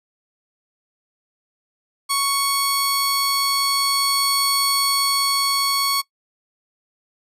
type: tone pair together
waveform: sawtooth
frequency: 1108.7 / 4435 Hz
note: C#6 / C#8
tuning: 0 / 0 cents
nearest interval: 2 octaves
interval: 2400 cents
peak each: -17 dBFS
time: 2.09-6.02 s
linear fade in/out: 20 ms
effects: noise-tail reverb RT60 0.1 s tail -21 dB re dry + resampled to 32000 Hz